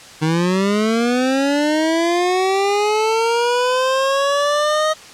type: linear sweep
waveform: 25% pulse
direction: up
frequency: 153.8 to 628 Hz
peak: -11 dBFS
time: 0.21-4.94 s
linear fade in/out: 20 ms
effects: white hiss -39 dBFS RMS until 5.13 s + low-pass 7000 Hz 12 dB/octave